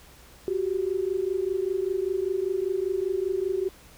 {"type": "tone pair together", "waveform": "sine", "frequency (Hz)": [366.1, 391.2], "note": ["F#4", "G4"], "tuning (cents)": [-18, -4], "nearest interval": "minor second", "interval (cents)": 114, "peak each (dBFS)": -27, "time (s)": [0.48, 3.69], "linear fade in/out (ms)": 0, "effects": ["added 62 Hz sine -55 dBFS peak until 3.97 s", "pink hiss -52 dBFS RMS until 3.97 s"]}